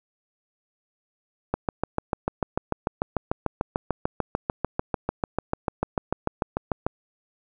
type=click train; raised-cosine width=1 ms; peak=-9 dBFS; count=37; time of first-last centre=1.54-6.865 s; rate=6.76 Hz; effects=none